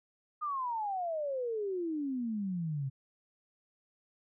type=exponential sweep; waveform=sine; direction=down; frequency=1241 to 130.5 Hz; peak=-32 dBFS; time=0.41-2.9 s; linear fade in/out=20 ms; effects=none